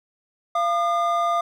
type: tone pair together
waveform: triangle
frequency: 687.7 / 1211 Hz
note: F5 / D#6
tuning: -27 / -47 cents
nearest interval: minor seventh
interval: 980 cents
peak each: -20 dBFS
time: 0.55-1.41 s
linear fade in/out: 5 ms
effects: none